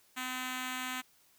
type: tone with notch filter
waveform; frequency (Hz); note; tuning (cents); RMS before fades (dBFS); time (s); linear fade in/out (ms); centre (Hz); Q
5% pulse; 255.2; C4; -43; -38; 0.16-1.02; 20; 530; 1.4
effects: white hiss -66 dBFS RMS until 1.38 s